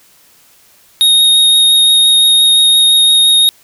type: tone with vibrato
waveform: square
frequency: 3729 Hz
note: A#7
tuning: in tune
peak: -6 dBFS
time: 1.01-3.49 s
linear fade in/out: 0 ms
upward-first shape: triangle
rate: 5.8 Hz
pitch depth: 11 cents each way
effects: white hiss -47 dBFS RMS until 3.63 s